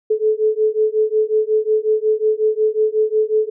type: beating tone pair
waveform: sine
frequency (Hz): 429.9 / 435.4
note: A4 / A4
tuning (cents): -40 / -18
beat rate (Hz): 5.5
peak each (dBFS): -17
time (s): 0.1-3.5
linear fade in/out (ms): 10
effects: none